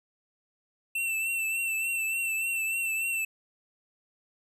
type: tone with vibrato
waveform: square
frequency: 2682 Hz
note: E7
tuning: 29 cents sharp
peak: -28 dBFS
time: 0.95-3.25 s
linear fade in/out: 5 ms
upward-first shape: triangle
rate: 3.4 Hz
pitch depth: 44 cents each way
effects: none